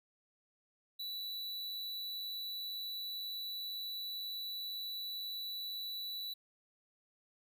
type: tone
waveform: square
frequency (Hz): 3951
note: B7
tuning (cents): 0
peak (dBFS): -40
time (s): 0.99-6.34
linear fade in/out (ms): 10
effects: none